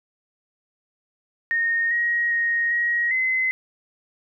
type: tone with pitch steps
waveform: sine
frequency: 1847 / 1888 / 1869 / 1893 / 2045 Hz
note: A#6 / A#6 / A#6 / A#6 / C7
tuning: -16 / +22 / +4 / +26 / -40 cents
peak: -19 dBFS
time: 1.51-3.51 s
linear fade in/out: 0 ms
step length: 400 ms
effects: none